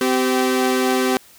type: tone pair together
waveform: sawtooth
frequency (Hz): 256.9 / 387.3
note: C4 / G4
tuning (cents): -32 / -21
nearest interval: perfect fifth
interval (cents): 711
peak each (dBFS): -15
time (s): 0.01-1.17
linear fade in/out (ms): 2
effects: white hiss -48 dBFS RMS until 1.38 s